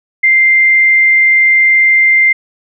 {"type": "tone", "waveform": "sine", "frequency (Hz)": 2093, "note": "C7", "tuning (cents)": 0, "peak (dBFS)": -5, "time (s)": [0.23, 2.33], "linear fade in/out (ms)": 10, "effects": []}